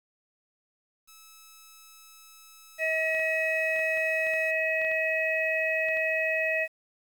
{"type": "tone", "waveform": "5% pulse", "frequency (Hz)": 1300, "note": "E6", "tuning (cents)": -24, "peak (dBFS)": -38, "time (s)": [1.07, 4.52], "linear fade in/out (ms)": 20}
{"type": "harmonic tone", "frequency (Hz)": 638, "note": "D#5", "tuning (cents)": 43, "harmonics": [1, 3, 4], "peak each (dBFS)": [-29, -29, -29], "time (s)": [2.78, 6.68], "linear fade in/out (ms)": 50}
{"type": "clicks", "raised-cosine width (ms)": 0.3, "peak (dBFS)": -29, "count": 12, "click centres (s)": [3.148, 3.195, 3.762, 3.793, 3.973, 4.268, 4.337, 4.816, 4.848, 4.915, 5.886, 5.971]}
{"effects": ["9-bit"]}